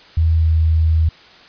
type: tone with pitch glide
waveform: sine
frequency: 81.1 to 80.17 Hz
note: E2 to E2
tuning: -28 to -48 cents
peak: -11 dBFS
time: 0.17-1.09 s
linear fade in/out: 5 ms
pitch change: -20 cents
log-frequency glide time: 0.37-0.47 s
effects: white hiss -44 dBFS RMS until 1.48 s + resampled to 11025 Hz